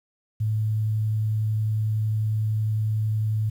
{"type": "tone with vibrato", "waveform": "sine", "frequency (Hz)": 108.4, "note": "A2", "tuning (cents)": -25, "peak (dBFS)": -21, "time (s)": [0.4, 3.5], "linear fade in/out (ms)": 10, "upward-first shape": "triangle", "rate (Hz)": 11, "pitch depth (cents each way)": 8, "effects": ["9-bit"]}